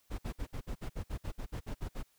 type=noise bursts; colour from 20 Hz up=brown; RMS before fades=-37 dBFS; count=14; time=0.1-2.032 s; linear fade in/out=20 ms; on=86 ms; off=56 ms; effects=white hiss -71 dBFS RMS until 2.18 s